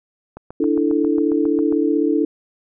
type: click train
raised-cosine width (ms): 1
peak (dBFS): -20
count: 11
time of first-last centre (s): 0.37-1.725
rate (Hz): 7.38
type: chord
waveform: sine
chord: D suspended second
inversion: none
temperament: equal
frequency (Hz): 293.7 / 329.6 / 440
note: D4 / E4 / A4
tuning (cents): 0 / 0 / 0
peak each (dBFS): -18 / -19 / -21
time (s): 0.6-2.25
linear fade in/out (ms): 5
effects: none